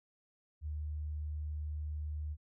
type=tone; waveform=sine; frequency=75.6 Hz; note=D#2; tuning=49 cents flat; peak=-36 dBFS; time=0.61-2.37 s; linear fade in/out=50 ms; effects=none